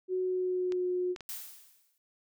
sine tone with pitch glide, 369.8 to 361.6 Hz, F#4 to F#4, -1 to -40 cents, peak -28 dBFS, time 0.08-1.16 s, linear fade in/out 50 ms, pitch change -39 cents, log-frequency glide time 0.2-0.87 s
clicks, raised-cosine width 0.2 ms, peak -26 dBFS, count 3, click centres 0.722 / 1.162 / 1.207 s
blue noise with exponential decay, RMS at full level -37 dBFS, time 1.29-1.98 s, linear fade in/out 1 ms, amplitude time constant 150 ms
effects none

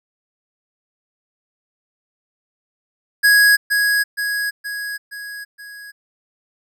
square tone with echo, 1661.2 Hz, G#6, in tune, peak -10 dBFS, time 3.23-3.57 s, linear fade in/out 20 ms, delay 470 ms, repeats 5, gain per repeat -5 dB, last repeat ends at 5.92 s, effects none

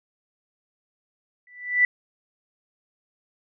sine tone with exponential growth, 1975.5 Hz, B6, in tune, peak -12 dBFS, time 1.47-1.85 s, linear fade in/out 2 ms, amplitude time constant 82 ms, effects none

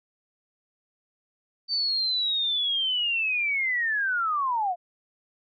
sine linear sweep, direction down, 4600 to 678 Hz, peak -23 dBFS, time 1.68-4.76 s, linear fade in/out 50 ms, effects none

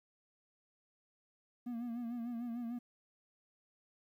triangle tone with vibrato, 237 Hz, A#3, 29 cents sharp, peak -36 dBFS, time 1.66-2.79 s, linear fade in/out 10 ms, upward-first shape sine, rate 6.7 Hz, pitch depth 60 cents each way, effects 12-bit

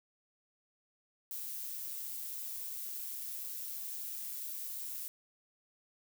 violet noise with amplitude modulation, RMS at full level -40 dBFS, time 1.31-5.08 s, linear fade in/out 0 ms, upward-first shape sine, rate 130 Hz, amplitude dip 35%, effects none

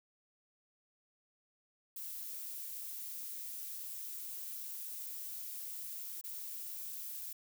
violet noise with dropouts, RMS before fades -44 dBFS, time 1.96-7.33 s, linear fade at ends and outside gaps 5 ms, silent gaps 6.213-6.239 s, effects none

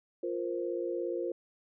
sine chord, F suspended fourth, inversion none, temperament equal, 349.2 / 466.2 / 523.3 Hz, F4 / Bb4 / C5, 0 / 0 / 0 cents, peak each -34 / -37 / -37 dBFS, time 0.23-1.32 s, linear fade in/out 5 ms, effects none

